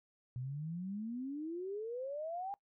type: exponential sweep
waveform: sine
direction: up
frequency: 121.6 to 815 Hz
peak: -38 dBFS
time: 0.36-2.54 s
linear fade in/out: 0 ms
effects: noise-tail reverb RT60 0.1 s tail -22 dB re dry